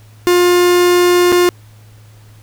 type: tone with dropouts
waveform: 45% pulse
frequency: 354.8 Hz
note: F4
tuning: 27 cents sharp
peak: -8 dBFS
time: 0.27-1.49 s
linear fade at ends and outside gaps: 0 ms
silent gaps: 1.32-1.325 s
effects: added 107 Hz sine -39 dBFS peak until 2.42 s + pink hiss -49 dBFS RMS until 2.42 s